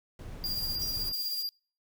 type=noise; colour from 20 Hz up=brown; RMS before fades=-41 dBFS; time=0.19-1.12 s; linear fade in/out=2 ms
type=tone with tremolo; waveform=square; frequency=4796 Hz; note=D8; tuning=36 cents sharp; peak=-30 dBFS; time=0.44-1.49 s; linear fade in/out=0 ms; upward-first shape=sine; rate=16 Hz; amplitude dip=40%
type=noise bursts; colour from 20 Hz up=violet; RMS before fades=-41 dBFS; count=3; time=0.45-1.434 s; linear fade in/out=10 ms; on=310 ms; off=27 ms
type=tone with exponential decay; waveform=triangle; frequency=5720 Hz; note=F8; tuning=41 cents sharp; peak=-34 dBFS; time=0.82-1.12 s; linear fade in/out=0 ms; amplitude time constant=64 ms
effects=noise-tail reverb RT60 0.4 s tail -26 dB re dry